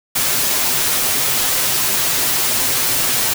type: noise with comb filter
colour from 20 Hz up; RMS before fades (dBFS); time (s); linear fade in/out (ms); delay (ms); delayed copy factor
white; -17; 0.15-3.34; 10; 7.8; +0.55
effects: none